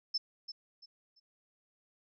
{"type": "tone with echo", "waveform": "sine", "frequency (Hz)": 5270, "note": "E8", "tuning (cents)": -1, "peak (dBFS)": -29, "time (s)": [0.14, 0.18], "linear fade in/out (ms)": 10, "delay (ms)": 340, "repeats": 3, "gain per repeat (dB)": -11, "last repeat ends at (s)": 1.2, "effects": []}